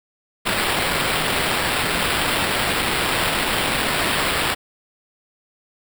violet noise with sample-and-hold, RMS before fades -21 dBFS, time 0.45-4.55 s, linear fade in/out 20 ms, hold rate 6300 Hz, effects none

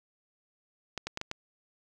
clicks, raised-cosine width 0.2 ms, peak -17 dBFS, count 5, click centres 0.977 / 1.07 / 1.174 / 1.214 / 1.314 s, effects none

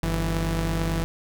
sawtooth tone pair together, 49 / 164.81 Hz, G1 / E3, 0 / 0 cents, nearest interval octave + major sixth, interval 2100 cents, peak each -22 dBFS, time 0.03-1.04 s, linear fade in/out 0 ms, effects none

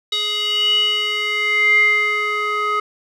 square tone with band-pass filter sweep, 420 Hz, G#4, 19 cents sharp, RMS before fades -18 dBFS, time 0.12-2.8 s, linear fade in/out 5 ms, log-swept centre 3600 to 1500 Hz, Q 9.3, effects none

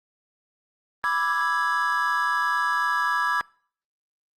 triangle chord, E dominant seventh, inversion second, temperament equal, 987.8 / 1174.7 / 1318.5 / 1661.2 Hz, B5 / D6 / E6 / G#6, 0 / 0 / 0 / 0 cents, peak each -26 / -25 / -28 / -23 dBFS, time 1.04-3.41 s, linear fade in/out 0 ms, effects noise-tail reverb RT60 0.5 s tail -25 dB re dry + Opus 24 kbps

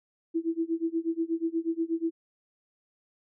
sine tone with tremolo, 329.6 Hz, E4, in tune, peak -23 dBFS, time 0.34-2.11 s, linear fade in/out 20 ms, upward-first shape sine, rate 8.3 Hz, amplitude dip 95%, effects none

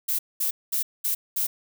violet noise bursts, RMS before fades -25 dBFS, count 5, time 0.08-1.47 s, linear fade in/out 10 ms, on 110 ms, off 210 ms, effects none

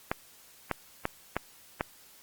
clicks, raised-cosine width 0.5 ms, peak -12 dBFS, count 5, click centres 0.115 / 0.713 / 1.054 / 1.366 / 1.809 s, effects white hiss -56 dBFS RMS until 2.22 s + Opus 48 kbps

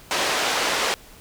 pink band-pass noise, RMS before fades -23 dBFS, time 0.11-0.94 s, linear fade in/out 0 ms, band 510 to 6200 Hz, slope 12 dB/octave, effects pink hiss -47 dBFS RMS until 1.2 s

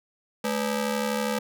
sawtooth ring-modulated tone, 356.3 Hz, F4, 35 cents sharp, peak -18 dBFS, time 0.44-1.39 s, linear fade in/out 5 ms, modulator 142 Hz, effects none

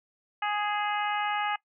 harmonic tone with a mistuned harmonic, 415.3 Hz, G#4, in tune, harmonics 2 / 3 / 4 / 5 / 6 / 7, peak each -29 / -33 / -35 / -37 / -39 / -40 dBFS, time 0.42-1.56 s, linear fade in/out 5 ms, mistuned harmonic 6, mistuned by +27 cents, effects noise-tail reverb RT60 0.1 s tail -21 dB re dry

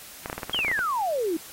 clicks, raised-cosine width 0.5 ms, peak -17 dBFS, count 12, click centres 0.259 / 0.299 / 0.329 / 0.38 / 0.432 / 0.496 / 0.546 / 0.59 / 0.648 / 0.682 / 0.715 / 0.791 s
sine exponential sweep, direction down, 3307 to 306.2 Hz, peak -23 dBFS, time 0.53-1.37 s, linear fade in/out 5 ms
effects white hiss -44 dBFS RMS until 1.52 s + AAC 48 kbps

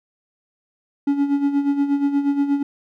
triangle tone with tremolo, 282.4 Hz, C#4, 32 cents sharp, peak -12 dBFS, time 1.07-2.63 s, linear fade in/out 5 ms, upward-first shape sine, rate 8.4 Hz, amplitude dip 65%, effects none

